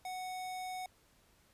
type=tone; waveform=square; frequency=740 Hz; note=F#5; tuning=in tune; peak=-40 dBFS; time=0.05-0.86 s; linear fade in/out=2 ms; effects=pink hiss -68 dBFS RMS until 1.53 s + resampled to 32000 Hz